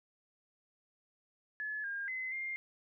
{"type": "tone with pitch steps", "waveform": "sine", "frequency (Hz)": [1713, 1613, 2043, 2113], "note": ["A6", "G6", "C7", "C7"], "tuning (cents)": [-47, 49, -42, 16], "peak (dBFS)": -36, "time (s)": [1.6, 2.56], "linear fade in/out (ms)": 0, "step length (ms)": 240, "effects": []}